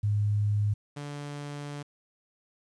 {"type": "tone pair in turn", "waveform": ["sine", "sawtooth"], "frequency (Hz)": [103.83, 144.95], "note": ["G#2", "D3"], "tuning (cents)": [0, -22], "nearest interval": "tritone", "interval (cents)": 578, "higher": "second", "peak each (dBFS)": [-23, -32], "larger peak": "first", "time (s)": [[0.03, 0.74], [0.96, 1.83]], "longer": "second", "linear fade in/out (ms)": 10, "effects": ["resampled to 22050 Hz", "10-bit"]}